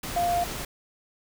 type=tone in noise; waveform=sine; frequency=698 Hz; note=F5; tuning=1 cent flat; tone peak=-22 dBFS; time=0.16-0.44 s; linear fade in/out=5 ms; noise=pink; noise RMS=-34 dBFS; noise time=0.03-0.65 s; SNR=+9 dB; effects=none